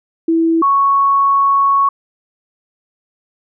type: tone pair in turn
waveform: sine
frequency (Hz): 328.5 / 1108.5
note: E4 / C#6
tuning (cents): -6 / 0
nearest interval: octave + major sixth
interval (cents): 2106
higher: second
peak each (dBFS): -10 / -9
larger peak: second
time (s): 0.28-0.62 / 0.62-1.89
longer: second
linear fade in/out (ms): 5
effects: none